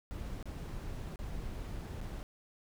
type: noise with dropouts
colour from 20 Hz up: brown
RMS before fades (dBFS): -41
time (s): 0.11-2.23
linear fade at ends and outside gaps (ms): 0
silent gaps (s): 0.427-0.456 / 1.158-1.19 / 2.006-2.014
effects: none